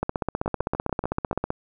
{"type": "two click trains", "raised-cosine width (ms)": 1, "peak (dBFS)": [-13, -10], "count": [7, 24], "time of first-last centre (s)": [[0.46, 1.33], [0.03, 1.504]], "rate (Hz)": [6.9, 15.6], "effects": []}